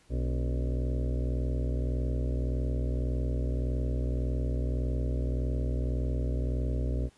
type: harmonic tone with a mistuned harmonic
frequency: 61.74 Hz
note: B1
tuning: in tune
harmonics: 1 / 2 / 4 / 5 / 6 / 7 / 8 / 9 / 10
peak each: -28 / -34 / -40 / -42 / -44 / -45 / -46 / -47 / -48 dBFS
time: 0.09-7.1 s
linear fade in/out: 50 ms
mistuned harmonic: 5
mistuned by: -120 cents
effects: pink hiss -63 dBFS RMS until 7.17 s + resampled to 24000 Hz